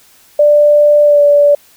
sine tone with pitch glide, 590 to 579.5 Hz, D5 to D5, +8 to -23 cents, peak -4 dBFS, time 0.39-1.55 s, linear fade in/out 5 ms, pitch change -31 cents, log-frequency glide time 1.03-1.22 s, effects white hiss -46 dBFS RMS until 1.76 s

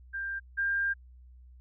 sine tone pair in turn, 1588 / 1598.1 Hz, G6 / G6, +22 / +33 cents, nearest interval unison, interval 11 cents, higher second, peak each -32 / -26 dBFS, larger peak second, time 0.13-0.4 / 0.57-0.94 s, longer second, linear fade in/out 20 ms, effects added 62 Hz sine -50 dBFS peak until 1.6 s

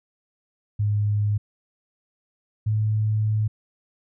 sine tone pair in turn, 104 / 107.61 Hz, G#2 / A2, +3 / -38 cents, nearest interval minor second, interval 59 cents, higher second, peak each -19 dBFS, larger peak neither, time 0.79-1.38 / 2.66-3.48 s, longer second, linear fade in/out 10 ms, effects none

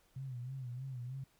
sine tone with vibrato, 127.9 Hz, C3, 39 cents flat, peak -40 dBFS, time 0.16-1.24 s, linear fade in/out 5 ms, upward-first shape sine, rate 3.2 Hz, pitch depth 100 cents each way, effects pink hiss -71 dBFS RMS until 1.39 s

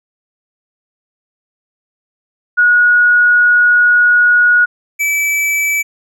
sine / square tone pair in turn, 1453 / 2306 Hz, F#6 / D7, -32 / -32 cents, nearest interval minor sixth, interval 800 cents, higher second, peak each -6 / -13 dBFS, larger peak first, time 2.57-4.66 / 4.99-5.83 s, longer first, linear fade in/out 20 ms, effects none

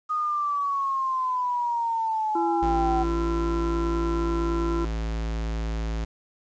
sine exponential sweep, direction down, 1244.5 to 759 Hz, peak -23 dBFS, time 0.09-3.04 s, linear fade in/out 20 ms
harmonic tone, 338 Hz, E4, 43 cents sharp, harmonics 1 / 3 / 4, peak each -25 / -35 / -37 dBFS, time 2.35-4.85 s, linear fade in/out 5 ms
square tone, 55.3 Hz, A1, 9 cents sharp, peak -27 dBFS, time 2.62-6.05 s, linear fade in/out 10 ms
effects resampled to 16000 Hz + 9-bit

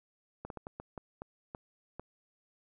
slowing click train, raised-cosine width 1 ms, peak -27 dBFS, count 9, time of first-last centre 0.45-1.996 s, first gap 52 ms, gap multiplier 1.36, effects none

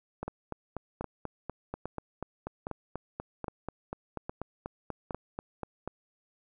two click trains, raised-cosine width 1 ms, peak -21 / -21 dBFS, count 7 / 24, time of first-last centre 0.23-5.108 / 0.28-5.876 s, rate 1.23 / 4.11 Hz, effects none

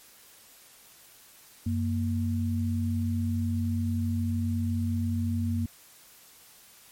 sine tone pair together, 93.23 / 233.1 Hz, F#2 / A#3, +14 / 0 cents, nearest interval octave + major third, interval 1586 cents, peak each -27 / -29 dBFS, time 1.66-5.66 s, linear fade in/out 5 ms, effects white hiss -54 dBFS RMS until 6.91 s + MP3 64 kbps

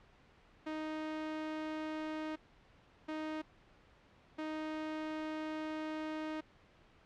sawtooth tone bursts at uneven times, 311.1 Hz, D#4, in tune, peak -34 dBFS, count 3, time 0.66-2.36 / 3.08-3.42 / 4.38-6.41 s, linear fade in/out 10 ms, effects pink hiss -64 dBFS RMS until 7.05 s + low-pass 3000 Hz 12 dB/octave

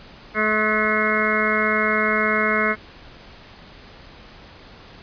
harmonic tone with a mistuned harmonic, 215.1 Hz, A3, 39 cents flat, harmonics 1 / 2 / 3 / 5 / 6 / 7 / 8 / 9 / 10, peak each -26 / -26 / -27 / -28 / -26 / -25 / -28 / -29 / -23 dBFS, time 0.34-2.76 s, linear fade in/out 50 ms, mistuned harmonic 7, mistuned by -15 cents, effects pink hiss -44 dBFS RMS until 5.02 s + resampled to 11025 Hz

